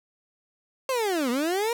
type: linear two-way sweep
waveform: 30% pulse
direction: down then up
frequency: 542 to 231.4 to 481.4 Hz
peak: -21 dBFS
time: 0.89-1.73 s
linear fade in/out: 2 ms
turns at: 1.3 s
effects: none